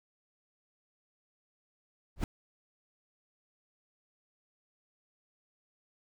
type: noise with exponential growth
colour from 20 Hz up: brown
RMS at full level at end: -20 dBFS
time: 2.16-2.24 s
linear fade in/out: 1 ms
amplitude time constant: 16 ms
effects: none